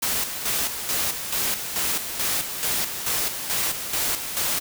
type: noise with tremolo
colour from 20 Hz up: white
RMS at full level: -24 dBFS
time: 0.02-4.6 s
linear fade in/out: 10 ms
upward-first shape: square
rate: 2.3 Hz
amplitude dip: 55%
effects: none